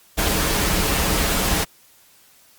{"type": "noise with comb filter", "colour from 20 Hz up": "pink", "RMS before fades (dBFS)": -20, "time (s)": [0.17, 1.65], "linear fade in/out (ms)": 20, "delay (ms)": 8.1, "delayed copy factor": -0.5, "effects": ["white hiss -53 dBFS RMS until 2.58 s", "Opus 48 kbps"]}